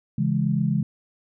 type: chord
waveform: sine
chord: C# minor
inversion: none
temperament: just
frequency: 138.59 / 166.31 / 207.9 Hz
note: C#3 / E3 / G#3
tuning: 0 / +16 / +2 cents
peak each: -24 dBFS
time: 0.18-0.83 s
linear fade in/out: 5 ms
effects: none